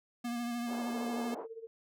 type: tone with vibrato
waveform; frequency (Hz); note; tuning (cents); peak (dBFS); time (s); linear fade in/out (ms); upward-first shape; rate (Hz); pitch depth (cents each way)
square; 238.2; A#3; +38; -35; 0.24-1.35; 10; triangle; 13; 32
type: band-pass noise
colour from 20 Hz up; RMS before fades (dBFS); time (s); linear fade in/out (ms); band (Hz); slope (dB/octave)
white; -44; 0.66-1.47; 50; 330 to 870; 24
type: tone with tremolo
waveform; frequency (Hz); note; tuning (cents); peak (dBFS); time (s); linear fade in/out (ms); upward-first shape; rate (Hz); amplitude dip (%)
sine; 452.1; A4; +47; -40; 0.94-1.67; 0; sine; 16; 80
effects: none